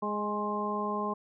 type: harmonic tone with a mistuned harmonic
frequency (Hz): 207.9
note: G#3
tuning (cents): +2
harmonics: 1 / 2 / 3 / 4 / 5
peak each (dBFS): -35 / -36 / -39 / -38 / -33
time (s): 0.02-1.14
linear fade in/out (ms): 10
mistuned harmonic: 5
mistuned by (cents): +23
effects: none